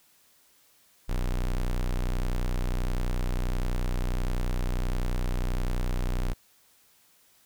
45% pulse tone, 30.74 Hz, B0, 7 cents flat, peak -25 dBFS, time 1.08-6.34 s, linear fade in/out 20 ms, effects white hiss -62 dBFS RMS until 7.45 s

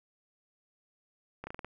slowing click train, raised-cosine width 0.5 ms, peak -25 dBFS, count 6, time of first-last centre 1.44-1.646 s, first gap 30 ms, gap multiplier 1.16, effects none

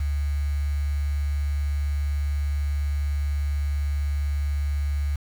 sine tone with quantisation, 72.1 Hz, D2, 31 cents flat, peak -22 dBFS, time 0-5.16 s, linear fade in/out 5 ms, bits 7, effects none

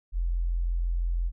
sine tone, 43 Hz, F1, 26 cents flat, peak -24 dBFS, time 0.12-1.32 s, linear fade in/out 50 ms, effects none

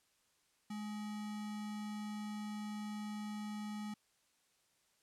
sine tone with sample-and-hold, 210.5 Hz, G#3, 24 cents sharp, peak -40 dBFS, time 0.7-3.94 s, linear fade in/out 5 ms, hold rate 1050 Hz, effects white hiss -75 dBFS RMS until 5.02 s + low-pass 10000 Hz 12 dB/octave

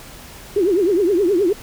sine tone with vibrato, 373.7 Hz, F#4, 17 cents sharp, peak -13 dBFS, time 0.56-1.53 s, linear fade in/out 5 ms, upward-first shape triangle, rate 9.6 Hz, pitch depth 250 cents each way, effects pink hiss -39 dBFS RMS until 1.62 s

